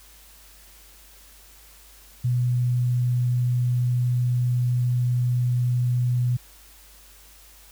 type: tone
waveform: sine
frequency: 123.2 Hz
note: B2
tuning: 4 cents flat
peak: -19 dBFS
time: 2.24-6.37 s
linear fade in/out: 10 ms
effects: added 50 Hz sine -52 dBFS peak until 7.71 s + white hiss -51 dBFS RMS until 7.71 s